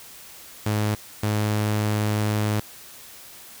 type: tone bursts at uneven times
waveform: sawtooth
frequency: 105.9 Hz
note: G#2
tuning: 34 cents sharp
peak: -17 dBFS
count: 2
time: 0.66-0.95 / 1.23-2.6 s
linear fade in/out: 5 ms
effects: white hiss -44 dBFS RMS until 3.6 s